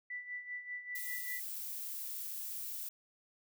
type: tone with tremolo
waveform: sine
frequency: 1975.5 Hz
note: B6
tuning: in tune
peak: -38 dBFS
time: 0.1-1.4 s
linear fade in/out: 5 ms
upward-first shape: sine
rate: 5.1 Hz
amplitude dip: 70%
type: noise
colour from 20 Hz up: violet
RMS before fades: -42 dBFS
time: 0.95-2.89 s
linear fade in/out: 5 ms
effects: none